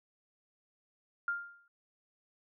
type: tone with exponential decay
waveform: sine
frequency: 1400 Hz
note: F6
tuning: 4 cents sharp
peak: -28 dBFS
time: 1.28-1.68 s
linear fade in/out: 2 ms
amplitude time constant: 85 ms
effects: none